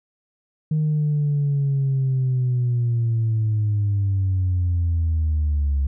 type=linear sweep; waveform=sine; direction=down; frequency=155.56 to 68 Hz; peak=-16 dBFS; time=0.71-5.87 s; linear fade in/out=5 ms; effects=tanh soft clip ceiling -15 dBFS